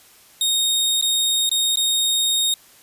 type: tone with dropouts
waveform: sawtooth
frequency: 3718 Hz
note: A#7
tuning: 5 cents flat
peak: -14 dBFS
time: 0.41-2.54 s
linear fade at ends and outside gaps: 2 ms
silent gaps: 1.013-1.024 / 1.493-1.514 / 1.758-1.771 s
effects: white hiss -50 dBFS RMS until 2.82 s + resampled to 32000 Hz